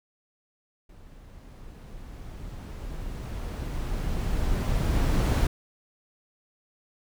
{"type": "noise with level ramp", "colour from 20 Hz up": "brown", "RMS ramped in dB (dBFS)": [-49, -20], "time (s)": [0.89, 5.47], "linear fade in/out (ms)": 5, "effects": []}